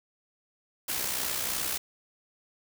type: noise with amplitude modulation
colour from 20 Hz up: white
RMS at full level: -29 dBFS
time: 0.88-1.78 s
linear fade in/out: 10 ms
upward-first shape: sine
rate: 62.9 Hz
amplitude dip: 50%
effects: none